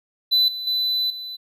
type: tone with level steps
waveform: triangle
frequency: 4000 Hz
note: B7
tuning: 21 cents sharp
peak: -13 / -26 / -18 / -29 dBFS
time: 0.31-1.37 s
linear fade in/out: 20 ms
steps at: 0.48 / 0.67 / 1.1 s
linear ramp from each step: 2 ms
effects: resampled to 32000 Hz